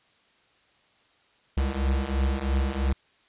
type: beating tone pair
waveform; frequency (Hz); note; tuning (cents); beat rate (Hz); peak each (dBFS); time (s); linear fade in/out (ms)
square; 65.4 / 68.4; C2 / C#2; 0 / -23; 3; -28 / -26; 1.57-2.93; 5
effects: white hiss -63 dBFS RMS until 3.28 s + resampled to 8000 Hz